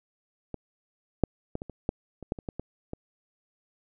clicks, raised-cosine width 2 ms, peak -21 / -7 / -18 / -23 / -26 / -12 / -27 / -14 / -26 / -20 / -20 / -21 dBFS, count 12, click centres 0.543 / 1.237 / 1.554 / 1.619 / 1.697 / 1.891 / 2.227 / 2.321 / 2.388 / 2.488 / 2.596 / 2.934 s, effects none

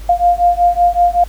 sine beating tone pair, 699 / 704.3 Hz, F5 / F5, +1 / +14 cents, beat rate 5.3 Hz, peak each -12 dBFS, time 0.09-1.24 s, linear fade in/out 5 ms, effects added 50 Hz sine -27 dBFS peak until 1.28 s + pink hiss -41 dBFS RMS until 1.28 s

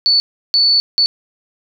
sine tone bursts at uneven times, 4469 Hz, C#8, 13 cents sharp, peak -9 dBFS, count 3, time 0.06-0.2 / 0.54-0.8 / 0.98-1.06 s, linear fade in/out 0 ms, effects none

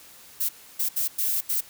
violet noise bursts at uneven times, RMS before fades -25 dBFS, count 5, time 0.4-0.49 / 0.79-0.89 / 0.96-1.08 / 1.18-1.41 / 1.49-1.61 s, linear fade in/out 10 ms, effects white hiss -49 dBFS RMS until 1.69 s

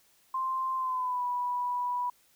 sine tone with pitch glide, 1046.5 to 982.1 Hz, C6 to B5, 0 to -10 cents, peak -28 dBFS, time 0.34-2.1 s, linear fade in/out 5 ms, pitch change -110 cents, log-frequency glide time 0.76-1.24 s, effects white hiss -65 dBFS RMS until 2.35 s

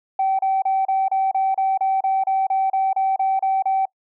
sine tone bursts, 770 Hz, G5, 31 cents flat, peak -15 dBFS, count 16, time 0.19-3.855 s, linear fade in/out 5 ms, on 200 ms, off 31 ms, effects noise-tail reverb RT60 0.1 s tail -25 dB re dry + tanh soft clip ceiling -13 dBFS

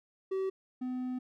triangle tone pair in turn, 382.4 / 253 Hz, G4 / B3, -43 / +42 cents, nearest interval perfect fifth, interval 715 cents, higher first, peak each -28 / -31 dBFS, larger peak first, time 0.31-0.5 / 0.81-1.19 s, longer second, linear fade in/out 10 ms, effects none

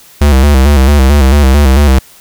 square tone with vibrato, 69.3 Hz, C#2, in tune, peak -4 dBFS, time 0.21-1.99 s, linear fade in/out 5 ms, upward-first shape square, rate 4.5 Hz, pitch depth 85 cents each way, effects white hiss -39 dBFS RMS until 2.2 s

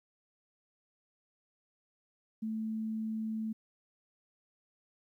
sine tone, 220 Hz, A3, in tune, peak -33 dBFS, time 2.42-3.53 s, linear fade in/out 10 ms, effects 12-bit

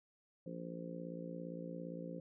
harmonic tone, 57.5 Hz, A#1, 23 cents flat, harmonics 3 / 4 / 5 / 6 / 7 / 8 / 9, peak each -46 / -53 / -50 / -57 / -56 / -55 / -49 dBFS, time 0.46-2.2 s, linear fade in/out 5 ms, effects none

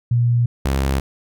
sine / sawtooth tone pair in turn, 119.6 / 67.59 Hz, A#2 / C#2, +45 / -43 cents, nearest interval minor seventh, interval 988 cents, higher first, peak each -13 dBFS, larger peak neither, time 0.11-0.46 / 0.65-1 s, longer neither, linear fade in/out 5 ms, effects none

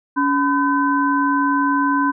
sine tone cluster, 281.6 / 1008 / 1528 Hz, C#4 / B5 / G6, +27 / +35 / -45 cents, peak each -18 / -18 / -23 dBFS, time 0.16-2.12 s, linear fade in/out 20 ms, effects none

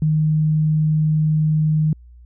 sine tone, 154.7 Hz, D#3, 10 cents flat, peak -14 dBFS, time 0.02-1.93 s, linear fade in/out 2 ms, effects added 60 Hz sine -41 dBFS peak until 2.25 s

